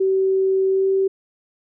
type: tone with pitch glide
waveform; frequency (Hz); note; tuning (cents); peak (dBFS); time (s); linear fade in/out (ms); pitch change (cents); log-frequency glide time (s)
sine; 382.6 to 385.7; G4 to G4; -42 to -28; -15; 0-1.08; 10; +14; 0.68-0.88
effects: none